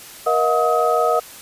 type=tone cluster; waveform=sine; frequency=473.9 / 632 / 718 / 1267 Hz; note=A#4 / D#5 / F5 / D#6; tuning=+28 / +27 / +48 / +31 cents; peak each=-20 dBFS; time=0.26-1.2 s; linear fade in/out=10 ms; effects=white hiss -39 dBFS RMS until 1.41 s + resampled to 32000 Hz